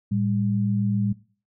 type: tone pair together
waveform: sine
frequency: 112.4 / 199.93 Hz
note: A2 / G3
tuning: +37 / +34 cents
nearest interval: minor seventh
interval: 997 cents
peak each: -24 / -23 dBFS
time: 0.11-1.13 s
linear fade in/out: 10 ms
effects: noise-tail reverb RT60 0.4 s tail -19 dB re dry